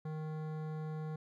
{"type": "tone with hard clipping", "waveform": "sine", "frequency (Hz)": 155.56, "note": "D#3", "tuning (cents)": 0, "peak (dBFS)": -40, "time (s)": [0.05, 1.16], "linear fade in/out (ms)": 5, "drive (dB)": 15, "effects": []}